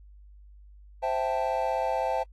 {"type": "chord", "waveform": "triangle", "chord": "A minor seventh", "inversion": "first", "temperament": "equal", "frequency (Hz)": [523.3, 659.3, 784, 880], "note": ["C5", "E5", "G5", "A5"], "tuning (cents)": [0, 0, 0, 0], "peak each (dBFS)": -29, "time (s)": [1.02, 2.24], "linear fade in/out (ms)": 20, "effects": ["added 50 Hz sine -48 dBFS peak until 2.32 s", "AAC 48 kbps"]}